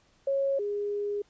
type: tone pair in turn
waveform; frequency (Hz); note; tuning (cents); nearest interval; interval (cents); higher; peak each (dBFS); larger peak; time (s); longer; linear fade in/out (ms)
sine; 549 / 410.1; C#5 / G#4; -17 / -22; perfect fourth; 505; first; -24 / -28; first; 0.27-0.59 / 0.59-1.22; second; 5
effects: pink hiss -65 dBFS RMS until 1.29 s + resampled to 16000 Hz